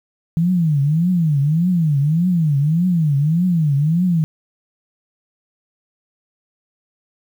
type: tone with vibrato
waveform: sine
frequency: 159.6 Hz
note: D#3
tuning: 44 cents sharp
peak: -13 dBFS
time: 0.37-4.24 s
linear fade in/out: 0 ms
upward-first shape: triangle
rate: 1.7 Hz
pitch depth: 270 cents each way
effects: 8-bit